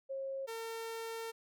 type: tone pair in turn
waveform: sine / sawtooth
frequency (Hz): 540 / 454.1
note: C#5 / A#4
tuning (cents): -45 / -45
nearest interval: minor third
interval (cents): 300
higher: first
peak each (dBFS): -37 / -36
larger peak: second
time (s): 0.09-0.47 / 0.47-1.32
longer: second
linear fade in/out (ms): 20
effects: none